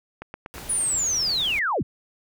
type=click train; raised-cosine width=0.5 ms; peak=-20 dBFS; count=4; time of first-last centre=0.22-0.582 s; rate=8.29 Hz
type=noise; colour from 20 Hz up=pink; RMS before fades=-39 dBFS; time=0.54-1.59 s; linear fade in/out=0 ms
type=linear sweep; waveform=sine; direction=down; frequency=9860 to 41.2 Hz; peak=-21 dBFS; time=0.69-1.83 s; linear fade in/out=10 ms
effects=none